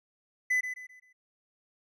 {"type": "tone with echo", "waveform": "triangle", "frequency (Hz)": 2006, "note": "B6", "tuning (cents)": 26, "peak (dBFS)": -22, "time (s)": [0.5, 0.61], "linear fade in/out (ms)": 10, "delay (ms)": 130, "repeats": 4, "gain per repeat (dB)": -9, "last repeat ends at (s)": 1.13, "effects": []}